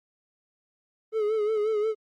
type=tone with vibrato; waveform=triangle; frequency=429.1 Hz; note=A4; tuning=43 cents flat; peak=-21 dBFS; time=1.12-1.95 s; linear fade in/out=50 ms; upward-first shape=sine; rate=5.6 Hz; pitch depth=60 cents each way; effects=Opus 24 kbps